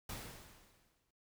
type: noise with exponential decay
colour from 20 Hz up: pink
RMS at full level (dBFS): -43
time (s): 0.09-1.11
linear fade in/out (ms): 5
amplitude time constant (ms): 220
effects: noise-tail reverb RT60 0.2 s tail -23 dB re dry